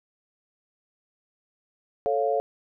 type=chord; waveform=sine; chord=A augmented; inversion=none; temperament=equal; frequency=440 / 554.4 / 698.5 Hz; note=A4 / C#5 / E#5; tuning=0 / 0 / 0 cents; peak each=-26 dBFS; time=2.06-2.4 s; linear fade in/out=0 ms; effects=none